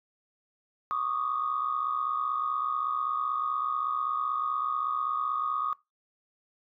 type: tone cluster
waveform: sine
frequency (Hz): 1112 / 1161 / 1237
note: C#6 / D6 / D#6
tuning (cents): +5 / -20 / -10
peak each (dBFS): -32 / -35 / -29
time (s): 0.91-5.73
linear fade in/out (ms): 0
effects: noise-tail reverb RT60 0.2 s tail -20 dB re dry + tanh soft clip ceiling -18 dBFS